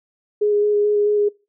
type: tone with vibrato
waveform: sine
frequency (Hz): 415.3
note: G#4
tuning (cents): 0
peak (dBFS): -14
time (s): 0.41-1.29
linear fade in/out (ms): 10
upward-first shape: square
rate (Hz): 4.6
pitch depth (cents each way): 10
effects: noise-tail reverb RT60 0.3 s tail -24 dB re dry